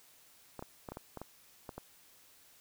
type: clicks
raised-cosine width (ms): 1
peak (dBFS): -28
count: 9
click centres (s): 0.593 / 0.625 / 0.888 / 0.92 / 0.971 / 1.173 / 1.216 / 1.692 / 1.78
effects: white hiss -62 dBFS RMS until 2.6 s